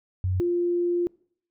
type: tone pair in turn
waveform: sine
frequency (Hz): 92.5 / 349.2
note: F#2 / F4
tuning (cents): 0 / 0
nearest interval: octave + major seventh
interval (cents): 2300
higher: second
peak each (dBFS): -22 / -21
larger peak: second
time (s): 0.24-0.4 / 0.4-1.07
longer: second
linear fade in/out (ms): 0
effects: noise-tail reverb RT60 0.6 s tail -25 dB re dry